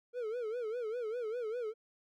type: tone with vibrato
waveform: triangle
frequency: 461 Hz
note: A#4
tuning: 19 cents flat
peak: -33 dBFS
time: 0.13-1.74 s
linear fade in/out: 50 ms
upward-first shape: sine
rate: 5 Hz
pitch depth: 140 cents each way
effects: none